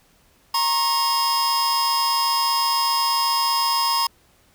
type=tone cluster; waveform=45% pulse; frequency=935 / 1083 / 5080 Hz; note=A#5 / C#6 / D#8; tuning=+5 / -41 / +35 cents; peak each=-23 dBFS; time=0.54-4.07 s; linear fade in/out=5 ms; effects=pink hiss -58 dBFS RMS until 4.54 s